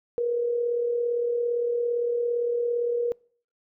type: tone with amplitude modulation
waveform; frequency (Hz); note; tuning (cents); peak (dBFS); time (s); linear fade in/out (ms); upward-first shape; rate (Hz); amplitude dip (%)
sine; 476.9; A#4; +39; -21; 0.18-3.12; 0; sine; 37.6; 45
effects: noise-tail reverb RT60 0.5 s tail -26 dB re dry